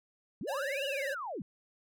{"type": "linear two-way sweep", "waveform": "sine", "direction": "up then down", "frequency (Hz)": [139.2, 2960, 139.2], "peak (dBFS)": -36, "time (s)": [0.41, 1.42], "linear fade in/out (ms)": 2, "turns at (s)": 0.85}
{"type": "tone with vibrato", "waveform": "square", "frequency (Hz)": 554.4, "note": "C#5", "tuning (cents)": 0, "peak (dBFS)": -35, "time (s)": [0.47, 1.15], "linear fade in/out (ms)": 20, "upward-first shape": "sine", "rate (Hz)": 20, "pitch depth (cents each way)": 90}
{"effects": []}